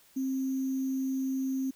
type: tone with sample-and-hold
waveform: sine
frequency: 265.1 Hz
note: C4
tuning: 23 cents sharp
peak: -28 dBFS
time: 0.16-1.71 s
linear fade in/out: 10 ms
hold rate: 6300 Hz
effects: white hiss -61 dBFS RMS until 1.75 s